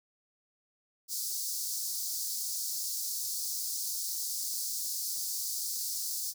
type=high-pass noise; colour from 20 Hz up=pink; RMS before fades=-35 dBFS; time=1.08-6.34 s; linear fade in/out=50 ms; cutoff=4600 Hz; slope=48 dB/octave; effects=none